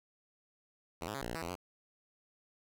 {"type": "tone with pitch steps", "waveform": "5% pulse", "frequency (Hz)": [83.5, 105.5, 137.4, 58.6, 59, 163.6, 84.6, 90.2], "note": ["E2", "G#2", "C#3", "A#1", "A#1", "E3", "E2", "F#2"], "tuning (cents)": [23, 28, -15, 10, 22, -13, 45, -44], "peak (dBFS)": -27, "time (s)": [1.01, 1.554], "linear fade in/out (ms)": 5, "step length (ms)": 68, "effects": []}